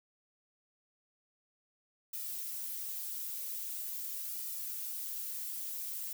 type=noise with flanger; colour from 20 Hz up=violet; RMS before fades=-40 dBFS; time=2.13-6.13 s; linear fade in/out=5 ms; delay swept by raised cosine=1.8 to 5.9 ms; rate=0.43 Hz; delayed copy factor=-0.9; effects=none